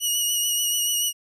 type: tone with vibrato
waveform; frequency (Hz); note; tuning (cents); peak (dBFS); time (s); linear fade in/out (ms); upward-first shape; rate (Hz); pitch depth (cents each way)
15% pulse; 2909; F#7; -30; -14; 0-1.13; 50; triangle; 6.9; 33
effects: none